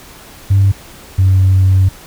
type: tone pair in turn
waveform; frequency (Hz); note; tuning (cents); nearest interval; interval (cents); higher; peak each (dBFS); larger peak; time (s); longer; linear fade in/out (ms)
sine; 98.2 / 94.63; G2 / F#2; +4 / +39; minor second; 65; first; -5; neither; 0.5-0.72 / 1.18-1.89; second; 10
effects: tanh soft clip ceiling -3 dBFS + pink hiss -37 dBFS RMS until 2.06 s